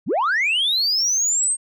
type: linear sweep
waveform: sine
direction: up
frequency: 110 to 8540 Hz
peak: -15 dBFS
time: 0.06-1.57 s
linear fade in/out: 50 ms
effects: tanh soft clip ceiling -15 dBFS